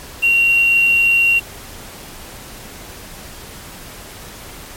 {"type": "tone with quantisation", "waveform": "sine", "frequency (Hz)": 2752, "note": "F7", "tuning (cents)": -26, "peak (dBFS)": -10, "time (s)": [0.22, 1.4], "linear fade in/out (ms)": 20, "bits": 5, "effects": ["pink hiss -35 dBFS RMS until 4.76 s", "MP3 64 kbps"]}